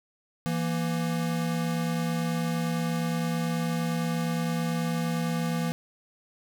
square tone pair together, 166.8 / 235.6 Hz, E3 / A#3, +21 / +19 cents, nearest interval tritone, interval 598 cents, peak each -28 / -32 dBFS, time 0.46-5.72 s, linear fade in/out 0 ms, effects none

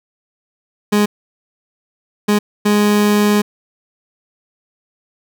30% pulse tone bursts at uneven times, 207.7 Hz, G#3, in tune, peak -8 dBFS, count 3, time 0.92-1.06 / 2.28-2.39 / 2.65-3.42 s, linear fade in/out 10 ms, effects none

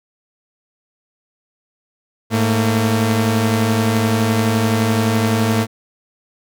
sawtooth tone pair together, 107.7 / 227.1 Hz, A2 / A#3, -37 / -45 cents, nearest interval octave + minor second, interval 1292 cents, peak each -13 dBFS, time 2.3-5.67 s, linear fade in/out 50 ms, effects none

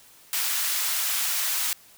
white high-pass noise, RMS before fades -26 dBFS, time 0.33-1.73 s, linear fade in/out 0 ms, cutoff 1100 Hz, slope 12 dB/octave, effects white hiss -53 dBFS RMS until 1.97 s

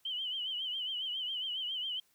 sine tone with vibrato, 3044 Hz, F#7, 48 cents sharp, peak -34 dBFS, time 0.05-2 s, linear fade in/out 5 ms, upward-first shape triangle, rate 7.3 Hz, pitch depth 100 cents each way, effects white hiss -71 dBFS RMS until 2.14 s

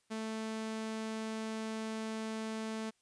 sawtooth tone, 220.4 Hz, A3, 3 cents sharp, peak -33 dBFS, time 0.1-2.91 s, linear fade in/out 20 ms, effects white hiss -75 dBFS RMS until 3.01 s + resampled to 22050 Hz

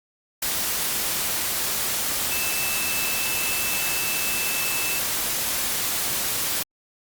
sine tone in noise, 2637 Hz, E7, in tune, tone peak -29 dBFS, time 2.31-4.99 s, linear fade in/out 5 ms, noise white, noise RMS -25 dBFS, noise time 0.42-6.63 s, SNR -7 dB, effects Opus 48 kbps

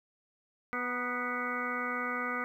harmonic tone with a mistuned harmonic, 246.9 Hz, B3, in tune, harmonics 1 / 2 / 3 / 4 / 5 / 6 / 8 / 9, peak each -40 / -41 / -45 / -46 / -36 / -38 / -39 / -42 dBFS, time 0.73-2.44 s, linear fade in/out 0 ms, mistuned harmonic 4, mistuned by -45 cents, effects 11-bit

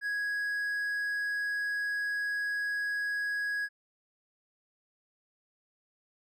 triangle tone, 1661.2 Hz, G#6, in tune, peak -28 dBFS, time 0.01-3.69 s, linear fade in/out 50 ms, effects none

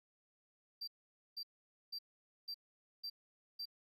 triangle tone bursts, 4699 Hz, D8, in tune, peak -40 dBFS, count 6, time 0.81-3.656 s, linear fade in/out 10 ms, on 66 ms, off 490 ms, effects none

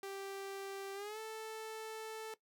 sawtooth tone with pitch glide, 392 to 440 Hz, G4 to A4, 0 to 0 cents, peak -39 dBFS, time 0.03-2.34 s, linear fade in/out 2 ms, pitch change +200 cents, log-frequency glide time 0.94-1.19 s, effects noise-tail reverb RT60 0.1 s tail -17 dB re dry

